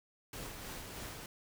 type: noise with tremolo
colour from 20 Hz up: pink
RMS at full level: -44 dBFS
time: 0.33-1.26 s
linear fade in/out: 2 ms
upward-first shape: sine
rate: 3.2 Hz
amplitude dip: 35%
effects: none